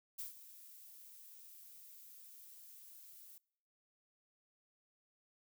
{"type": "noise with ADSR envelope", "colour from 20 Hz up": "violet", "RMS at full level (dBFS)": -43, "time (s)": [0.18, 3.38], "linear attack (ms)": 15, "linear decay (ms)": 130, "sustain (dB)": -14, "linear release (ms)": 4, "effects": ["noise-tail reverb RT60 0.7 s tail -25 dB re dry"]}